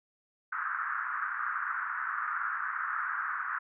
pink band-pass noise, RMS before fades -34 dBFS, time 0.52-3.59 s, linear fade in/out 10 ms, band 1200 to 1600 Hz, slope 48 dB/octave, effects none

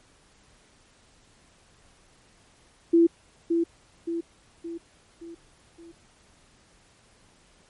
sine tone with echo, 335.8 Hz, E4, 32 cents sharp, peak -14 dBFS, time 2.93-3.07 s, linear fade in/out 10 ms, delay 570 ms, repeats 5, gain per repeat -6 dB, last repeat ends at 5.92 s, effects pink hiss -59 dBFS RMS until 7.69 s + MP3 48 kbps

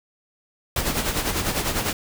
pink noise with tremolo, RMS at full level -22 dBFS, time 0.76-1.93 s, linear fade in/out 2 ms, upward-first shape sine, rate 10 Hz, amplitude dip 60%, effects none

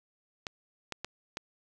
clicks, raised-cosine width 0.2 ms, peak -18 dBFS, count 4, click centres 0.468 / 0.923 / 1.046 / 1.371 s, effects none

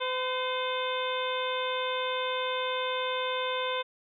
harmonic tone with a mistuned harmonic, 510 Hz, C5, 44 cents flat, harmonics 1 / 2 / 3 / 4 / 5 / 6 / 7, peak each -32 / -33 / -39 / -40 / -40 / -42 / -36 dBFS, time 0-3.83 s, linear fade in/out 20 ms, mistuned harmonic 4, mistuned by +61 cents, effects none

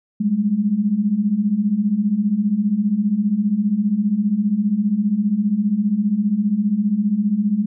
sine beating tone pair, 196 / 211 Hz, G3 / G#3, 0 / +28 cents, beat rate 15 Hz, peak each -21 / -17 dBFS, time 0.2-7.66 s, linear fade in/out 10 ms, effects none

